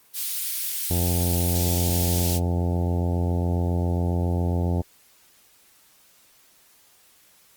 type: high-pass noise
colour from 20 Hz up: white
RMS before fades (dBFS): -28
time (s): 0.13-2.4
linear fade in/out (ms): 50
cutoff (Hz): 3300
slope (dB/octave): 12
type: harmonic tone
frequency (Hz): 87.31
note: F2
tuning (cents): 0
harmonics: 1 / 2 / 3 / 4 / 5 / 6 / 7 / 8 / 9 / 10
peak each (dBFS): -22 / -28 / -32 / -34 / -36 / -38 / -39 / -40 / -41 / -42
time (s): 0.9-4.82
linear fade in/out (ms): 10
effects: white hiss -57 dBFS RMS until 7.56 s + Opus 32 kbps